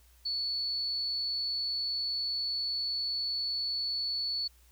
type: tone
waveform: sine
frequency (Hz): 4435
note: C#8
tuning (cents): 0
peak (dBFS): -30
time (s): 0.25-4.48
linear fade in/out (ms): 10
effects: added 60 Hz sine -59 dBFS peak until 4.71 s + white hiss -65 dBFS RMS until 4.71 s